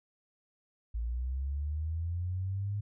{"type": "linear sweep", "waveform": "sine", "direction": "up", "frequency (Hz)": [55, 103.83], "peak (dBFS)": -31, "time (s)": [0.94, 2.81], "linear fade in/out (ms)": 10, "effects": []}